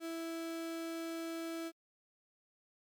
35% pulse tone, 329.6 Hz, E4, in tune, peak -37 dBFS, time 0-1.72 s, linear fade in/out 50 ms, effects MP3 96 kbps

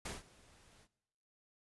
pink noise with ADSR envelope, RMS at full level -41 dBFS, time 0.05-0.88 s, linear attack 6 ms, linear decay 170 ms, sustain -23 dB, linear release 54 ms, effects noise-tail reverb RT60 1.0 s tail -20 dB re dry + resampled to 24000 Hz

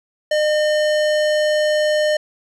square tone with low-pass filter, 607 Hz, D#5, 43 cents flat, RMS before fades -17 dBFS, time 0.31-2.17 s, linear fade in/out 5 ms, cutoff 6500 Hz, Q 0.68, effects none

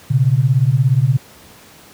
sine beating tone pair, 121.5 / 138.5 Hz, B2 / C#3, -28 / -1 cents, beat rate 17 Hz, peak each -13 dBFS, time 0.1-1.17 s, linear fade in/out 10 ms, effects pink hiss -43 dBFS RMS until 1.93 s + high-pass 80 Hz 12 dB/octave

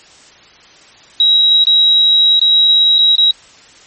sine tone with dropouts, 3846 Hz, B7, 47 cents flat, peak -6 dBFS, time 1.2-3.31 s, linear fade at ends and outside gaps 2 ms, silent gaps 1.641-1.669 / 2.395-2.414 / 2.984-2.988 / 3.155-3.181 s, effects white hiss -42 dBFS RMS until 3.86 s + MP3 32 kbps

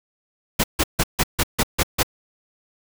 pink noise bursts, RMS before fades -18 dBFS, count 8, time 0.59-2.032 s, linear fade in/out 10 ms, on 49 ms, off 150 ms, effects none

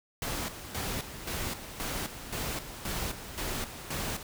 pink noise with tremolo, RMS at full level -34 dBFS, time 0.22-4.23 s, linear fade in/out 2 ms, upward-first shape square, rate 1.9 Hz, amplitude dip 65%, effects none

